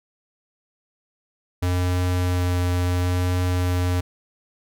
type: tone with vibrato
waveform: square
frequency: 89.7 Hz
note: F2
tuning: 47 cents sharp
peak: -20 dBFS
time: 1.62-4.01 s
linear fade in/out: 10 ms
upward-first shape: sine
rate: 0.68 Hz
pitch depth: 10 cents each way
effects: none